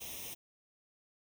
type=noise with comb filter; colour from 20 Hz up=white; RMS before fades=-44 dBFS; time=0-0.35 s; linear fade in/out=20 ms; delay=0.33 ms; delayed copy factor=+0.8; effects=none